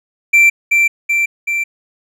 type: tone with echo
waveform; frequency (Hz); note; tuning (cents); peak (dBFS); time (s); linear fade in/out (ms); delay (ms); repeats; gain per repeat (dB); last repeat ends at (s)
triangle; 2349; D7; 0; -4; 0.33-0.5; 10; 380; 3; -3; 1.64
effects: none

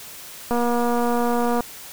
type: click train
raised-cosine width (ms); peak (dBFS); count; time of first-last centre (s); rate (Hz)
1; -10; 263; 0.51-1.606; 239
effects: white hiss -39 dBFS RMS until 1.92 s

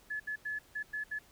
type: tone bursts at uneven times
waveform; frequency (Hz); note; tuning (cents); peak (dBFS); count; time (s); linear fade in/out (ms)
sine; 1714; A6; -46; -34; 6; 0.1-0.2 / 0.27-0.36 / 0.45-0.59 / 0.75-0.83 / 0.93-1.04 / 1.11-1.19; 10
effects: pink hiss -62 dBFS RMS until 1.31 s

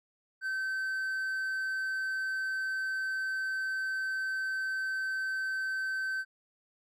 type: tone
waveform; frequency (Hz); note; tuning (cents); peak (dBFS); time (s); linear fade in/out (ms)
triangle; 1542; G6; -29; -29; 0.41-6.25; 50
effects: none

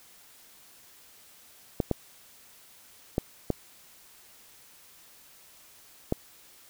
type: clicks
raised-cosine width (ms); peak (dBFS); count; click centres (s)
2; -11; 5; 1.802 / 1.913 / 3.181 / 3.503 / 6.124
effects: white hiss -55 dBFS RMS until 6.69 s

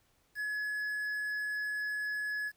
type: tone with quantisation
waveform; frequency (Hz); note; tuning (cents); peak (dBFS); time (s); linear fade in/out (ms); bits
triangle; 1696; G#6; +36; -31; 0.35-2.52; 50; 9
effects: pink hiss -71 dBFS RMS until 2.56 s

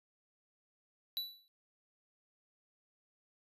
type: tone with exponential decay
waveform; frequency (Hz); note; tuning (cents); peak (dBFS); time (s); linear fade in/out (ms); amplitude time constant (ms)
square; 3951; B7; 0; -33; 1.17-1.48; 0; 66
effects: resampled to 32000 Hz

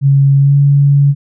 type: tone with pitch glide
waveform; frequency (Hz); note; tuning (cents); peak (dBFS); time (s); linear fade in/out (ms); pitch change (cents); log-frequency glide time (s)
sine; 138.59 to 141.5; C#3 to C#3; 0 to +36; -5; 0.01-1.15; 50; +36; 0.38-0.55
effects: none

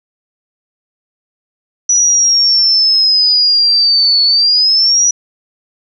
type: exponential two-way sweep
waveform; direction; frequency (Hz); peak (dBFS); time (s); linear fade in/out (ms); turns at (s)
sine; down then up; 5900 to 4415 to 5900; -7; 1.89-5.11; 5; 4.24
effects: none

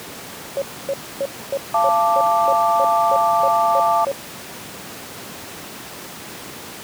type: tone bursts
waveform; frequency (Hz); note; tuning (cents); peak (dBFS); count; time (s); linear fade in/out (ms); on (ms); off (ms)
sine; 552; C#5; -7; -18; 12; 0.57-4.116; 0; 48; 270
type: chord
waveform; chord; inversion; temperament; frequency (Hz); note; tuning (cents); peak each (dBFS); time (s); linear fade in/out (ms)
sine; D minor; first; equal with one note detuned; 684.1 / 880 / 1174.7; F5 / A5 / D6; -36 / 0 / 0; -18 / -18 / -19; 1.74-4.05; 5
effects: pink hiss -34 dBFS RMS until 6.83 s + high-pass 150 Hz 12 dB/octave

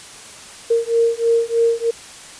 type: beating tone pair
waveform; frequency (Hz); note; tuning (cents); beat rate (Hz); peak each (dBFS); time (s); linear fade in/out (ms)
sine; 461.2 / 464.4; A#4 / A#4; -19 / -7; 3.2; -17; 0.7-1.91; 10
effects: white hiss -38 dBFS RMS until 2.39 s + resampled to 22050 Hz

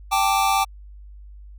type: chord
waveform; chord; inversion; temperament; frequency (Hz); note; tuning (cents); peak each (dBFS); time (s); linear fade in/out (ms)
square; G suspended second; none; equal; 784 / 880 / 1174.7; G5 / A5 / D6; 0 / 0 / 0; -21 / -24 / -23; 0.11-0.65; 20
effects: added 50 Hz sine -39 dBFS peak until 1.58 s

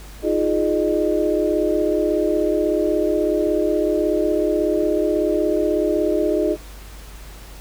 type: tone cluster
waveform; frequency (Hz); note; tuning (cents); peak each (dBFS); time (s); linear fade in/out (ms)
sine; 315.6 / 352 / 417.2 / 610; D#4 / F4 / G#4 / D#5; +25 / +14 / +8 / -34; -22; 0.22-6.57; 50
effects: added 50 Hz sine -37 dBFS peak until 7.6 s + pink hiss -43 dBFS RMS until 7.6 s

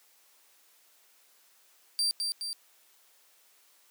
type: tone with echo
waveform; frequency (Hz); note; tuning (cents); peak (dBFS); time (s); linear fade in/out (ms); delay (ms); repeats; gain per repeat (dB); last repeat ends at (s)
35% pulse; 4699; D8; 0; -24; 1.99-2.11; 0; 210; 2; -4; 2.53
effects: white hiss -63 dBFS RMS until 3.9 s + high-pass 400 Hz 12 dB/octave

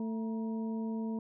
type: harmonic tone with a mistuned harmonic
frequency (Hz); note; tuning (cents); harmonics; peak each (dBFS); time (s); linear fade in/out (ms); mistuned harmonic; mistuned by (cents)
222.7; A3; +21; 1 / 2 / 3 / 4; -33 / -43 / -51 / -49; 0-1.19; 2; 4; +100
effects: none

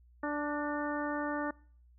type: harmonic tone with a mistuned harmonic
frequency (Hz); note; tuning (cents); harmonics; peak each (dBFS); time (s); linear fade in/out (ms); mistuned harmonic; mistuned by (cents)
293.7; D4; 0; 1 / 2 / 3 / 4 / 5 / 6; -35 / -38 / -40 / -41 / -42 / -43; 0.23-1.51; 5; 6; +34
effects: noise-tail reverb RT60 0.5 s tail -24 dB re dry + added 60 Hz sine -58 dBFS peak until 1.98 s

